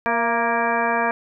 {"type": "harmonic tone with a mistuned harmonic", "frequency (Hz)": 234.1, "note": "A#3", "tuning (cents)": 8, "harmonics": [1, 2, 3, 4, 5, 6, 7, 8, 10], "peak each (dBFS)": [-29, -27, -24, -24, -27, -35, -25, -33, -30], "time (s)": [0.06, 1.11], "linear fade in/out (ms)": 0, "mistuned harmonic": 3, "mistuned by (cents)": -41, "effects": []}